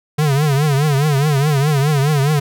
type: tone with vibrato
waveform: square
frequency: 144.5 Hz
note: D3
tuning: 28 cents flat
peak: -13 dBFS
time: 0.18-2.4 s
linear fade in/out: 10 ms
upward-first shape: triangle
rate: 4.8 Hz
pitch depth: 150 cents each way
effects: none